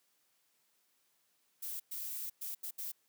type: noise bursts at uneven times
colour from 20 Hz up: violet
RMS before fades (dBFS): -41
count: 5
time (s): 1.62-1.8 / 1.91-2.3 / 2.41-2.55 / 2.63-2.71 / 2.78-2.92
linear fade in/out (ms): 10
effects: white hiss -75 dBFS RMS until 3.08 s + high-pass 150 Hz 12 dB/octave